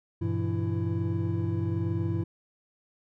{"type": "tone cluster", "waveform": "triangle", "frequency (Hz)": [99, 120.1, 167.1, 332.4], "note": ["G2", "B2", "E3", "E4"], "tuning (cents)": [18, -48, 24, 15], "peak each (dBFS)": [-27, -31, -32, -31], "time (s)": [0.21, 2.24], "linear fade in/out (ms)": 10, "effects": []}